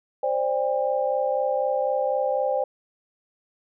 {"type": "chord", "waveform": "sine", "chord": "C suspended second", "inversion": "none", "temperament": "equal with one note detuned", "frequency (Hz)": [523.3, 587.3, 801.9], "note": ["C5", "D5", "G5"], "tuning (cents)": [0, 0, 39], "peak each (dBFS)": [-24, -26, -27], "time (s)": [0.23, 2.64], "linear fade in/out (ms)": 5, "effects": []}